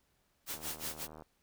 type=noise with tremolo; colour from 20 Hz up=white; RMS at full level=-38 dBFS; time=0.46-1.08 s; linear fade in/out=50 ms; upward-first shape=sine; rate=5.5 Hz; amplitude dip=90%
type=click train; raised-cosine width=1 ms; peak=-36 dBFS; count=54; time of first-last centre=0.54-1.222 s; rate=77.7 Hz
effects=pink hiss -75 dBFS RMS until 1.42 s